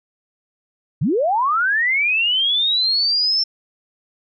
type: linear sweep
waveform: sine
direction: up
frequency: 110 to 5400 Hz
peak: -15 dBFS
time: 1.01-3.44 s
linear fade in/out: 10 ms
effects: none